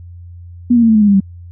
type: tone with pitch steps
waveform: sine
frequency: 242.6 / 235 / 227.7 / 220.5 / 213.6 / 207 / 200.5 / 194.23 Hz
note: B3 / A#3 / A#3 / A3 / G#3 / G#3 / G3 / G3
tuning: -31 / +14 / -40 / +4 / +49 / -5 / +39 / -16 cents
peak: -6 dBFS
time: 0.7-1.204 s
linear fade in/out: 10 ms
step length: 63 ms
effects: added 87 Hz sine -31 dBFS peak until 1.51 s

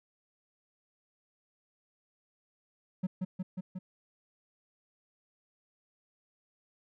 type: tone with echo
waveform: triangle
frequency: 184.6 Hz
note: F#3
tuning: 4 cents flat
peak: -26 dBFS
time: 3.03-3.07 s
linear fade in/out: 10 ms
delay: 180 ms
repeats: 4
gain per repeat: -2 dB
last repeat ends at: 3.79 s
effects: none

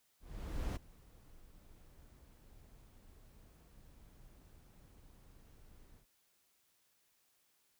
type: noise with ADSR envelope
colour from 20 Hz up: brown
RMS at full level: -36 dBFS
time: 0.2-6.06 s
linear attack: 560 ms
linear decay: 15 ms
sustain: -24 dB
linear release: 82 ms
effects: white hiss -75 dBFS RMS until 7.79 s

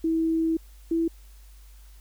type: tone pair in turn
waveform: sine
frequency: 324.9 / 330.4 Hz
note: E4 / E4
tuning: -25 / +4 cents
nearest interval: unison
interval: 29 cents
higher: second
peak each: -21 dBFS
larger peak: neither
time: 0.04-0.57 / 0.91-1.08 s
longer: first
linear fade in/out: 5 ms
effects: added 50 Hz sine -46 dBFS peak until 2 s + white hiss -59 dBFS RMS until 2 s

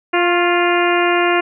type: harmonic tone with a mistuned harmonic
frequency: 349.2 Hz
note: F4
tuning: in tune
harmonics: 1 / 2 / 3 / 4 / 5 / 6 / 7 / 8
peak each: -16 / -19 / -21 / -22 / -23 / -24 / -24 / -25 dBFS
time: 0.13-1.41 s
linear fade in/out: 10 ms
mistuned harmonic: 3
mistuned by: +35 cents
effects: none

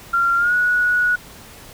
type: tone with pitch glide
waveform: sine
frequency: 1381 to 1463.1 Hz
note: F6 to F#6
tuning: -20 to -20 cents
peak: -14 dBFS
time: 0.13-1.16 s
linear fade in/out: 10 ms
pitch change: +100 cents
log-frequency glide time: 0.37-0.54 s
effects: pink hiss -41 dBFS RMS until 1.73 s

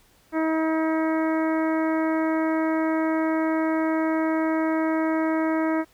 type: harmonic tone with a mistuned harmonic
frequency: 319 Hz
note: D#4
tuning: 43 cents sharp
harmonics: 1 / 2 / 3 / 4 / 5 / 6 / 7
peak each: -22 / -28 / -32 / -34 / -36 / -38 / -39 dBFS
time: 0.32-5.85 s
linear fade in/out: 50 ms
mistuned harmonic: 7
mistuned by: -21 cents
effects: pink hiss -59 dBFS RMS until 5.93 s

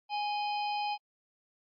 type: harmonic tone with a mistuned harmonic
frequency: 830.6 Hz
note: G#5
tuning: in tune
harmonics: 1 / 3 / 4 / 5 / 6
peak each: -31 / -41 / -44 / -48 / -45 dBFS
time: 0.09-0.98 s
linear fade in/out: 50 ms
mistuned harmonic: 4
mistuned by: -120 cents
effects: AAC 48 kbps

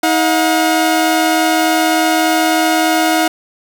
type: tone pair together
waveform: sawtooth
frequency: 318.2 / 719.7 Hz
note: D#4 / F#5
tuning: +39 / -48 cents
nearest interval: octave + major second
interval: 1413 cents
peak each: -10 dBFS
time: 0.03-3.28 s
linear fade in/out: 5 ms
effects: none

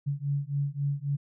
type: beating tone pair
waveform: sine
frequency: 140.1 / 143.8 Hz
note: C#3 / D3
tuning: +19 / -36 cents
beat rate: 3.7 Hz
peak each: -30 dBFS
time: 0.06-1.17 s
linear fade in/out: 20 ms
effects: none

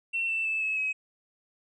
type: tone with pitch steps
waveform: triangle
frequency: 2707 / 2667 / 2627 / 2588 / 2549 Hz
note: E7 / E7 / E7 / E7 / D#7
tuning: +45 / +20 / -7 / -32 / +41 cents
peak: -23 dBFS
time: 0.13-0.93 s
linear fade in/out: 20 ms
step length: 160 ms
effects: tanh soft clip ceiling -24 dBFS + resampled to 22050 Hz

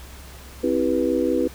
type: chord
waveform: sine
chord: C major seventh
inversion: none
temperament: just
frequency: 261.6 / 327 / 392.4 / 490.5 Hz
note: C4 / E4 / G4 / B4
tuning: 0 / -14 / +2 / -12 cents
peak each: -24 / -23 / -26 / -23 dBFS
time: 0.63-1.48 s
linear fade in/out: 10 ms
effects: added 66 Hz sine -41 dBFS peak until 1.54 s + pink hiss -44 dBFS RMS until 1.54 s

